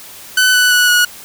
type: tone with pitch steps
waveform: sawtooth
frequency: 1506 / 1489.6 / 1473.3 / 1457.2 Hz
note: F#6 / F#6 / F#6 / F#6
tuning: +30 / +11 / -8 / -27 cents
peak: -5 dBFS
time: 0.37-1.05 s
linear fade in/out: 5 ms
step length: 170 ms
effects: white hiss -35 dBFS RMS until 1.24 s